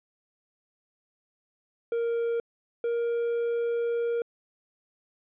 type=tone pair in turn; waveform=triangle; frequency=466.2 / 469.4 Hz; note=A#4 / A#4; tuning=0 / +12 cents; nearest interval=unison; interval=12 cents; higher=second; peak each=-23 / -23 dBFS; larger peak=neither; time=1.92-2.4 / 2.84-4.22 s; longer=second; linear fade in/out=2 ms; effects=resampled to 8000 Hz